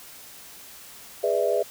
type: chord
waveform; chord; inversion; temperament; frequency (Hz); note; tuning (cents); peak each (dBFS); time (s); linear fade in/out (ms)
sine; E dominant seventh; first; just; 412 / 494.4 / 593.3 / 659.3; G#4 / B4 / D5 / E5; -14 / +2 / +18 / 0; -26; 1.23-1.63; 10
effects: white hiss -45 dBFS RMS until 1.7 s